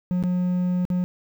triangle tone with dropouts, 180 Hz, F#3, 47 cents flat, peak -18 dBFS, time 0.11-1.04 s, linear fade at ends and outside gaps 0 ms, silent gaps 0.227-0.237 / 0.852-0.902 s, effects 9-bit

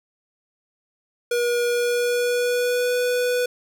square tone with pitch glide, 480.2 to 493.1 Hz, B4 to B4, -49 to -3 cents, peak -20 dBFS, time 1.31-3.46 s, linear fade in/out 5 ms, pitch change +46 cents, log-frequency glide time 1.68-2.94 s, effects none

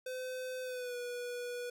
square tone with pitch glide, 511 to 487.6 Hz, C5 to B4, -41 to -22 cents, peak -39 dBFS, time 0.06-1.7 s, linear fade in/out 5 ms, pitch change -81 cents, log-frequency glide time 0.63-0.96 s, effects none

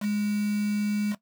sine tone with quantisation, 207.7 Hz, G#3, in tune, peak -24 dBFS, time 0-1.16 s, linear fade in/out 50 ms, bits 6, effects noise-tail reverb RT60 0.1 s tail -17 dB re dry

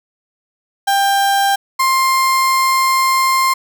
35% pulse tone pair in turn, 793 / 1055.5 Hz, G5 / C6, +20 / +15 cents, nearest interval perfect fourth, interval 495 cents, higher second, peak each -10 dBFS, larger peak neither, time 0.87-1.56 / 1.79-3.54 s, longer second, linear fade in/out 10 ms, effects none

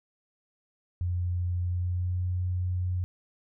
sine tone with pitch glide, 88.7 to 90.46 Hz, F2 to F#2, +27 to -39 cents, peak -26 dBFS, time 1.01-3.04 s, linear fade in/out 0 ms, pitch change +34 cents, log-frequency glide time 1.61-2.34 s, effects none

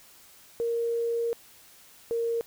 sine tone pair in turn, 466.2 / 463.9 Hz, A#4 / A#4, 0 / -8 cents, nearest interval unison, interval 8 cents, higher first, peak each -25 dBFS, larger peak neither, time 0.6-1.33 / 2.11-2.41 s, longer first, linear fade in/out 0 ms, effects white hiss -54 dBFS RMS until 2.46 s

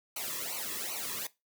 white noise with flanger, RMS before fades -37 dBFS, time 0.16-1.27 s, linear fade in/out 5 ms, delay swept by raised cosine 0.57 to 1.37 ms, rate 2.6 Hz, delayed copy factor -0.9, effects noise-tail reverb RT60 0.2 s tail -18 dB re dry

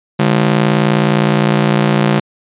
sawtooth ring-modulated tone, 175.3 Hz, F3, 7 cents sharp, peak -3 dBFS, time 0.19-2.2 s, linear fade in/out 10 ms, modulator 29.8 Hz, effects resampled to 8000 Hz

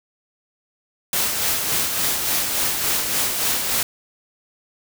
white noise with tremolo, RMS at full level -20 dBFS, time 1.13-3.83 s, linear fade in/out 2 ms, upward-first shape sine, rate 3.5 Hz, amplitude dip 40%, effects none

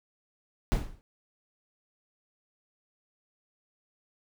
brown noise with exponential decay, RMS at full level -20 dBFS, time 0.72-1.01 s, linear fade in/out 0 ms, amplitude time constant 62 ms, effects none

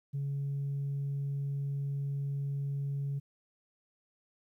sine tone, 140 Hz, C#3, 18 cents sharp, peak -30 dBFS, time 0.13-3.2 s, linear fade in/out 20 ms, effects tanh soft clip ceiling -29 dBFS + 12-bit

